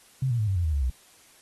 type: tone with pitch steps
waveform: sine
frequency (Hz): 131.9 / 118.87 / 107.14 / 96.56 / 87.02 / 78.43 / 70.68 / 63.7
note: C3 / A#2 / A2 / G2 / F2 / D#2 / C#2 / C2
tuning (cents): +14 / +34 / -46 / -26 / -6 / +14 / +34 / -46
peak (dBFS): -22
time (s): 0.22-0.9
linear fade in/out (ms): 5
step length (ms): 85
effects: white hiss -56 dBFS RMS until 1.41 s + AAC 32 kbps

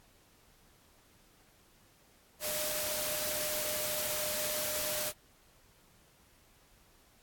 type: tone in noise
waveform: sine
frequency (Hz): 606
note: D#5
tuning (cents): -46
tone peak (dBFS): -40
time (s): 2.4-5.13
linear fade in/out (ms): 50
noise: white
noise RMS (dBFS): -35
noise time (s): 2.4-5.13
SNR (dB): -8
effects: pink hiss -64 dBFS RMS until 7.22 s + AAC 64 kbps

